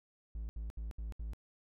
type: tone bursts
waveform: triangle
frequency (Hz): 55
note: A1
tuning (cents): 0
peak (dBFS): -36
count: 5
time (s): 0.35-1.334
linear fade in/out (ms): 0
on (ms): 140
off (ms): 71
effects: none